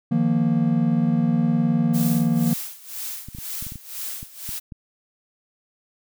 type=chord; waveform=triangle; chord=Eb suspended second; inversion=none; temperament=just; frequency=155.56 / 175.01 / 233.3 Hz; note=Eb3 / F3 / Bb3; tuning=0 / +4 / +2 cents; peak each=-21 / -21 / -18 dBFS; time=0.11-2.54 s; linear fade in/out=10 ms
type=noise with tremolo; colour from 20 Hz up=blue; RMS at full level=-30 dBFS; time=1.93-4.6 s; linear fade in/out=20 ms; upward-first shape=sine; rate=2 Hz; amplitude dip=85%
type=clicks; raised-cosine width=5 ms; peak=-24 dBFS; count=10; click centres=3.286 / 3.349 / 3.386 / 3.625 / 3.667 / 3.721 / 3.757 / 4.229 / 4.491 / 4.722 s
effects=none